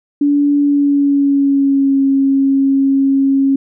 sine tone with pitch glide, 287.6 to 272.6 Hz, D4 to C#4, -36 to -29 cents, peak -9 dBFS, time 0.21-3.56 s, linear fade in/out 5 ms, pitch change -93 cents, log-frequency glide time 0.58-2.02 s, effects none

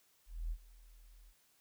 sine tone with ADSR envelope, 40.67 Hz, E1, 23 cents flat, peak -34 dBFS, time 0.26-1.34 s, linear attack 250 ms, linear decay 61 ms, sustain -22 dB, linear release 57 ms, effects white hiss -71 dBFS RMS until 1.6 s

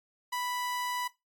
sawtooth tone, 987.8 Hz, B5, in tune, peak -28 dBFS, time 0.32-1.08 s, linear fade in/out 10 ms, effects noise-tail reverb RT60 0.2 s tail -18 dB re dry + AAC 64 kbps

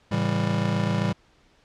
square chord, A dominant seventh, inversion none, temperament just, 110 / 137.5 / 165 / 198 Hz, A2 / C#3 / E3 / G3, 0 / -14 / +2 / +18 cents, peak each -28 / -31 / -29 / -27 dBFS, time 0.11-1.13 s, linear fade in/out 10 ms, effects pink hiss -60 dBFS RMS until 1.64 s + low-pass 5000 Hz 12 dB/octave

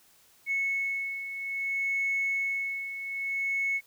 sine beating tone pair, 2200 / 2200.6 Hz, C#7 / C#7, -14 / -13 cents, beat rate 0.6 Hz, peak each -34 / -28 dBFS, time 0.46-3.81 s, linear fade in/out 50 ms, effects tanh soft clip ceiling -21 dBFS + white hiss -61 dBFS RMS until 3.86 s

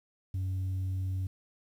sine tone, 93.9 Hz, F#2, 26 cents sharp, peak -27 dBFS, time 0.34-1.27 s, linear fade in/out 5 ms, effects tanh soft clip ceiling -29 dBFS + 10-bit

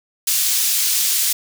pink high-pass noise, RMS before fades -18 dBFS, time 0.27-1.33 s, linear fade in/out 5 ms, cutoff 4800 Hz, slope 12 dB/octave, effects none

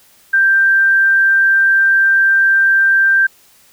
sine tone, 1576 Hz, G6, 9 cents sharp, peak -8 dBFS, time 0.33-3.27 s, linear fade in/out 10 ms, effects white hiss -49 dBFS RMS until 3.72 s

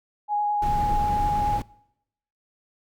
sine tone with vibrato, 830.6 Hz, G#5, in tune, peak -21 dBFS, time 0.28-1.61 s, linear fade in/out 50 ms, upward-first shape square, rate 9.3 Hz, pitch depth 9 cents each way
brown noise, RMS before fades -28 dBFS, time 0.62-1.62 s, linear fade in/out 2 ms
effects noise-tail reverb RT60 0.8 s tail -23 dB re dry

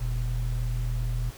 sine tone pair together, 42.43 / 120 Hz, F1 / B2, -49 / -49 cents, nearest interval octave + tritone, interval 1800 cents, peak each -27 / -29 dBFS, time 0-1.31 s, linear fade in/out 20 ms, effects pink hiss -47 dBFS RMS until 1.37 s

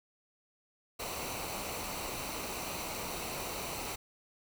pink noise with comb filter, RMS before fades -39 dBFS, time 0.99-3.96 s, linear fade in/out 10 ms, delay 0.59 ms, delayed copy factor -0.55, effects none

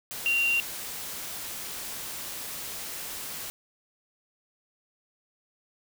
sine tone in noise, 2764 Hz, F7, 19 cents flat, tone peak -22 dBFS, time 0.26-0.6 s, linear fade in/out 0 ms, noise white, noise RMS -37 dBFS, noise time 0.11-3.5 s, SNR +12 dB, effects none

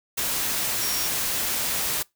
sine tone in noise, 5588 Hz, F8, in tune, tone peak -30 dBFS, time 0.81-1.08 s, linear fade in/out 10 ms, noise white, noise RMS -26 dBFS, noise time 0.17-2.03 s, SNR -7 dB, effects noise-tail reverb RT60 0.2 s tail -24 dB re dry

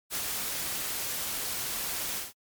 white noise with ADSR envelope, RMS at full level -31 dBFS, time 0.1-2.33 s, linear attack 48 ms, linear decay 76 ms, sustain -2 dB, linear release 160 ms, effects MP3 96 kbps

